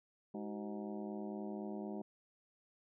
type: harmonic tone with a mistuned harmonic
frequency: 104 Hz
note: G#2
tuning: 3 cents sharp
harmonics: 2 / 3 / 4 / 5 / 6 / 7 / 8 / 9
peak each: -43 / -48 / -47 / -55 / -52 / -54 / -59 / -60 dBFS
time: 0.34-2.02 s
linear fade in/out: 5 ms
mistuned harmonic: 4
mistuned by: -150 cents
effects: none